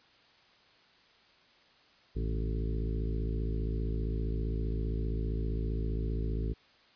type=harmonic tone with a mistuned harmonic; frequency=55.2 Hz; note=A1; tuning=6 cents sharp; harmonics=1 / 2 / 3 / 4 / 5 / 6 / 7 / 8; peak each=-31 / -38 / -41 / -44 / -44 / -47 / -44 / -46 dBFS; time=2.15-6.54 s; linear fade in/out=20 ms; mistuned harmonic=3; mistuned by=-84 cents; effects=white hiss -62 dBFS RMS until 6.95 s + resampled to 11025 Hz